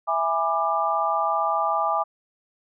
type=chord; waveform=sine; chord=E dominant seventh; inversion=none; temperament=just; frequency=659.3 / 824.1 / 988.9 / 1186.7 Hz; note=E5 / G#5 / B5 / D6; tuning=0 / -14 / +2 / +18 cents; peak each=-27 / -25 / -30 / -24 dBFS; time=0.07-2.04 s; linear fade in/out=20 ms; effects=none